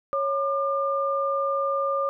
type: tone pair together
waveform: sine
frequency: 552.4 / 1200 Hz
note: C#5 / D6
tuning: -6 / +37 cents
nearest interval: octave + minor second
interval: 1343 cents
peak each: -25 dBFS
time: 0.13-2.09 s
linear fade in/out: 0 ms
effects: none

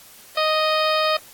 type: harmonic tone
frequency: 622.3 Hz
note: D#5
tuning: in tune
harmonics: 1 / 2 / 3 / 4 / 5 / 6 / 7 / 8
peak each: -21 / -22 / -30 / -28 / -30 / -29 / -31 / -31 dBFS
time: 0.37-1.17 s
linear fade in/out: 5 ms
effects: white hiss -46 dBFS RMS until 1.33 s + AAC 64 kbps

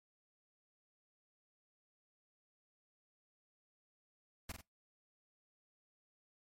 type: noise with echo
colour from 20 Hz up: pink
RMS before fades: -43 dBFS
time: 4.49-4.52 s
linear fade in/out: 5 ms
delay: 46 ms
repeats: 2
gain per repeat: -6 dB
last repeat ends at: 4.612 s
effects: noise-tail reverb RT60 0.2 s tail -24 dB re dry + MP3 64 kbps

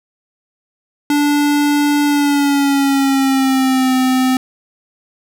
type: tone with pitch glide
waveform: square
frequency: 291.3 to 258 Hz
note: D4 to C4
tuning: -14 to -24 cents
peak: -12 dBFS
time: 1.1-4.37 s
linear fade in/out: 2 ms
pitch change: -210 cents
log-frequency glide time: 2.05-3.94 s
effects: none

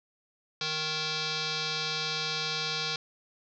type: tone with frequency modulation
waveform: sine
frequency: 466.2 Hz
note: A#4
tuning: in tune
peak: -29 dBFS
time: 0.61-2.96 s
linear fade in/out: 2 ms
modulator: 622 Hz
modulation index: 7.8
effects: none

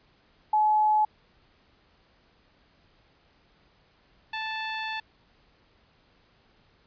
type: tone pair in turn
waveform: sine / 15% pulse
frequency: 854 / 878.5 Hz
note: G#5 / A5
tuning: +48 / -3 cents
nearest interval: unison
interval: 49 cents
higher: second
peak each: -19 / -24 dBFS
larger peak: first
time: 0.53-1.05 / 4.33-5 s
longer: second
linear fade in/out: 5 ms
effects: pink hiss -63 dBFS RMS until 6.86 s + resampled to 11025 Hz

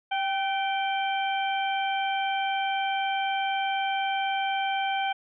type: harmonic tone with a mistuned harmonic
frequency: 782 Hz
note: G5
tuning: 4 cents flat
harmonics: 1 / 2 / 3 / 4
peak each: -26 / -34 / -34 / -35 dBFS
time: 0.11-5.13 s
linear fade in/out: 10 ms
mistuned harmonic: 2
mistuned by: -43 cents
effects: none

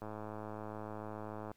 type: click train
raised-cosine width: 1 ms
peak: -30 dBFS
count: 161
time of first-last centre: 0.02-1.515 s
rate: 107 Hz
effects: pink hiss -73 dBFS RMS until 1.56 s

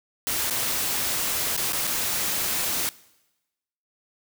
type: noise with dropouts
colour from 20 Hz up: white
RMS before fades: -26 dBFS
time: 0.27-2.89 s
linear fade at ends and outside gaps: 0 ms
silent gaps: 0.499-0.508 / 1.565-1.576 / 1.723-1.731 / 1.87-1.874 s
effects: noise-tail reverb RT60 1.0 s tail -21 dB re dry

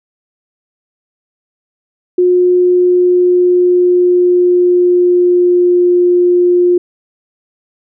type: tone with pitch glide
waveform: sine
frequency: 359.9 to 354.7 Hz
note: F#4 to F4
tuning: -48 to +27 cents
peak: -6 dBFS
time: 2.18-6.78 s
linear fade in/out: 5 ms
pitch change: -25 cents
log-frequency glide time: 2.32-5.89 s
effects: none

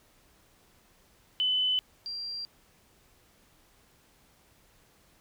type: tone pair in turn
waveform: sine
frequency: 3015 / 4741 Hz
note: F#7 / D8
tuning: +32 / +16 cents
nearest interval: minor sixth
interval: 784 cents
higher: second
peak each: -24 / -34 dBFS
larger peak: first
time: 1.4-1.79 / 2.06-2.45 s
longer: neither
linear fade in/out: 0 ms
effects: pink hiss -63 dBFS RMS until 5.2 s

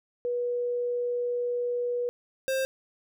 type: tone pair in turn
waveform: sine / square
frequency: 485.8 / 529.7 Hz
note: B4 / C5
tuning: -29 / +21 cents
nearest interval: minor second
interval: 150 cents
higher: second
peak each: -26 dBFS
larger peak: neither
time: 0.25-2.09 / 2.48-2.65 s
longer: first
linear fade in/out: 0 ms
effects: none

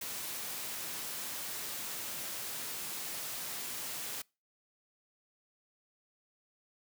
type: noise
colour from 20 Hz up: white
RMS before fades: -40 dBFS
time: 0.01-4.22 s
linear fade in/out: 5 ms
effects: noise-tail reverb RT60 0.3 s tail -26 dB re dry + high-pass 100 Hz 12 dB/octave

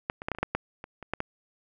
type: clicks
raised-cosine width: 0.5 ms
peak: -12 / -23 / -14 / -12 / -28 / -20 / -10 / -11 / -24 / -26 / -13 / -14 dBFS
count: 12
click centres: 0.099 / 0.219 / 0.285 / 0.317 / 0.349 / 0.386 / 0.43 / 0.55 / 0.841 / 1.027 / 1.136 / 1.204 s
effects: none

